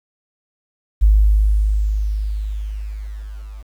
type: tone with level ramp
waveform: sine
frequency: 51.91 Hz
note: G#1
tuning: in tune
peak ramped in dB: -7 to -31 dBFS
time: 1.01-3.63 s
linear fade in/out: 20 ms
effects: 8-bit